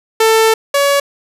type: tone pair in turn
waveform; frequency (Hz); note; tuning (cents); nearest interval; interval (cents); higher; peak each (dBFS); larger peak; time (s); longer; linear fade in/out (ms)
sawtooth; 444.6 / 564.1; A4 / C#5; +18 / +30; major third; 412; second; -4 / -6; first; 0.2-0.54 / 0.74-1; first; 5
effects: resampled to 32000 Hz + 7-bit